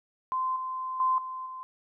sine tone with level steps, 1035 Hz, C6, 19 cents flat, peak -26 / -31 / -22 / -34 / -37 dBFS, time 0.32-1.63 s, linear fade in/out 0 ms, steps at 0.56 / 1 / 1.18 / 1.46 s, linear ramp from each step 2 ms, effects none

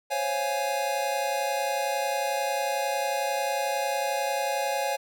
square chord, Db major seventh, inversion third, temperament equal, 523.3 / 554.4 / 698.5 / 830.6 Hz, C5 / Db5 / F5 / Ab5, 0 / 0 / 0 / 0 cents, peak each -36 / -31 / -34 / -30 dBFS, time 0.1-4.97 s, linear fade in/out 20 ms, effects none

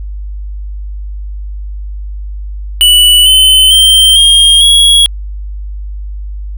square tone with pitch steps, 2961 / 3048 / 3137 / 3229 / 3324 Hz, F#7 / G7 / G7 / G#7 / G#7, +1 / -49 / +1 / -49 / +1 cents, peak -3 dBFS, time 2.81-5.06 s, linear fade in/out 0 ms, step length 450 ms, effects added 50 Hz sine -18 dBFS peak until 6.57 s

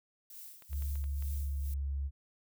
violet noise with tremolo, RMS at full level -48 dBFS, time 0.3-1.74 s, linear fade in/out 2 ms, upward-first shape sine, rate 2.2 Hz, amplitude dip 70%
clicks, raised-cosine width 0.3 ms, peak -38 dBFS, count 6, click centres 0.623 / 0.731 / 0.823 / 0.956 / 1.041 / 1.224 s
sine tone with pitch glide, 70.7 to 69.41 Hz, C#2 to C#2, +35 to +3 cents, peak -32 dBFS, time 0.69-2.11 s, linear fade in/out 50 ms, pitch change -32 cents, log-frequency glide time 1.46-1.69 s
effects none

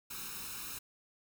white noise with comb filter, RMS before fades -43 dBFS, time 0.1-0.79 s, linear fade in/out 10 ms, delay 0.76 ms, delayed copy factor +0.7, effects none

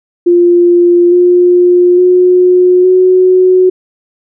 sine tone with pitch steps, 349.2 / 355.7 / 362.4 / 369.1 Hz, F4 / F4 / F#4 / F#4, 0 / +32 / -36 / -4 cents, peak -3 dBFS, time 0.26-3.7 s, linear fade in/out 10 ms, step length 860 ms, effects none

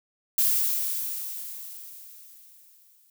violet noise with exponential decay, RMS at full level -21 dBFS, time 0.38-3.1 s, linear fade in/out 2 ms, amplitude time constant 590 ms, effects none

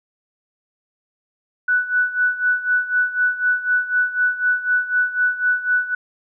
sine tone with tremolo, 1485 Hz, F#6, 6 cents sharp, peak -13 dBFS, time 1.68-5.95 s, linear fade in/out 5 ms, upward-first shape sine, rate 4 Hz, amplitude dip 80%, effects none

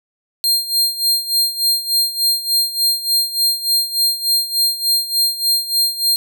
sawtooth tone with tremolo, 4200 Hz, C8, 6 cents sharp, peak -9 dBFS, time 0.44-6.16 s, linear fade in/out 0 ms, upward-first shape sine, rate 3.4 Hz, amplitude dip 80%, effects none

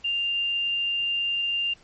sine tone, 2794 Hz, F7, in tune, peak -23 dBFS, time 0.04-1.74 s, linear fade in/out 10 ms, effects pink hiss -56 dBFS RMS until 1.83 s + MP3 32 kbps

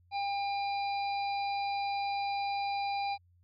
harmonic tone, 801 Hz, G5, 37 cents sharp, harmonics 1 / 3 / 5 / 6, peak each -31 / -41 / -45 / -47 dBFS, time 0.11-3.18 s, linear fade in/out 50 ms, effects added 88 Hz sine -62 dBFS peak until 3.43 s

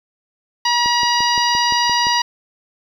harmonic tone, 959 Hz, A#5, 49 cents sharp, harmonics 1 / 2 / 3 / 4 / 5 / 6, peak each -17 / -22 / -23 / -25 / -21 / -26 dBFS, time 0.65-2.22 s, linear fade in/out 5 ms
click train, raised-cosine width 2 ms, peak -18 dBFS, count 8, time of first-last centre 0.86-2.069 s, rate 5.79 Hz
effects 7-bit

